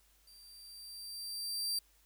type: tone with level ramp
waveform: sawtooth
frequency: 4699 Hz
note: D8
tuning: in tune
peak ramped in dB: -54 to -29 dBFS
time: 0.27-1.79 s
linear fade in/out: 5 ms
effects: added 50 Hz sine -69 dBFS peak until 2.05 s + white hiss -69 dBFS RMS until 2.05 s